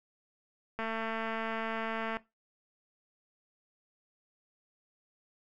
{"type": "click train", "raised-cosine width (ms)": 0.5, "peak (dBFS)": -21, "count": 310, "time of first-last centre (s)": [0.79, 2.169], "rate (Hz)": 224, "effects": ["noise-tail reverb RT60 0.2 s tail -17 dB re dry"]}